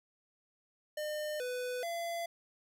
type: tone with pitch steps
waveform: square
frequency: 605 / 497.9 / 680 Hz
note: D#5 / B4 / F5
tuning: -49 / +14 / -46 cents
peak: -36 dBFS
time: 0.97-2.26 s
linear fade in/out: 5 ms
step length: 430 ms
effects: none